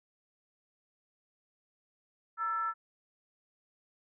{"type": "tone with frequency modulation", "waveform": "sine", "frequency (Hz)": 1334, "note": "E6", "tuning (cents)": 20, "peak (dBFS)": -30, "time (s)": [2.37, 2.74], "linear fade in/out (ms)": 50, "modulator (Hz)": 400, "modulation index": 0.45, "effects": []}